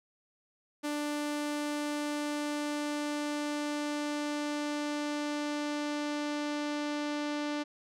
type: tone with low-pass filter sweep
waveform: sawtooth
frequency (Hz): 295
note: D4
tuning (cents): +8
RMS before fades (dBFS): -34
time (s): 0.83-7.64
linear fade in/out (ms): 20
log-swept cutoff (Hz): 11000 to 5200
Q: 0.96
effects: none